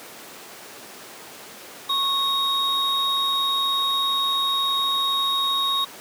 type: tone pair together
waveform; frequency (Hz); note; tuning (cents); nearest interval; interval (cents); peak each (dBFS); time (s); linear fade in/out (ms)
triangle; 1100 / 3757; C#6 / A#7; -14 / +13; octave + major sixth; 2127; -23 / -20; 1.89-5.85; 10
effects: pink hiss -40 dBFS RMS until 6 s + high-pass 300 Hz 12 dB/octave